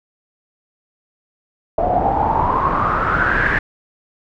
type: noise with low-pass filter sweep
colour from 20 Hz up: pink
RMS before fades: -17 dBFS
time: 1.78-3.59 s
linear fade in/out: 5 ms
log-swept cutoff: 670 to 1800 Hz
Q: 8.7
effects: none